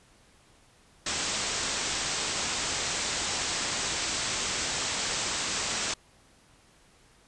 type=low-pass noise; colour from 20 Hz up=white; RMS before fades=-31 dBFS; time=1.06-5.94 s; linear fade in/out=5 ms; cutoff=8200 Hz; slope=96 dB/octave; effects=pink hiss -60 dBFS RMS until 7.27 s + resampled to 24000 Hz